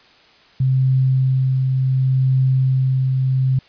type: tone with tremolo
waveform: sine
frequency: 131.2 Hz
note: C3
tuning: 5 cents sharp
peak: -12 dBFS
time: 0.6-3.59 s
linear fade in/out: 5 ms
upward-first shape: triangle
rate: 0.69 Hz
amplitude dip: 30%
effects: white hiss -50 dBFS RMS until 3.68 s + resampled to 11025 Hz